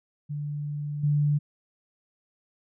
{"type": "tone with level steps", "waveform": "sine", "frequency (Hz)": 146.83, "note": "D3", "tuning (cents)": 0, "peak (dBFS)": [-29, -20], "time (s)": [0.29, 1.39], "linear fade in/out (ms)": 20, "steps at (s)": 1.03, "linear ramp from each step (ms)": 10, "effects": []}